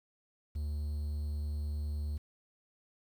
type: tone with quantisation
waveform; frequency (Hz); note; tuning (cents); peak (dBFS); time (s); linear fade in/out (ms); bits
triangle; 74.2; D2; +18; -31; 0.55-2.18; 10; 10
effects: none